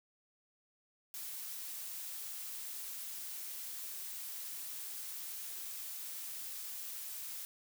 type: noise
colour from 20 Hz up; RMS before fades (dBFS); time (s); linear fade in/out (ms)
blue; -44; 1.14-7.45; 0
effects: none